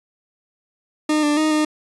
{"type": "tone with pitch steps", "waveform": "40% pulse", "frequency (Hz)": [305.2, 295.6, 310.4, 305.6], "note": ["D#4", "D4", "D#4", "D#4"], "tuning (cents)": [-33, 11, -4, -31], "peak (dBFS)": -15, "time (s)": [1.09, 1.65], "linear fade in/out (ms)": 5, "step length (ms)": 140, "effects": ["resampled to 24000 Hz"]}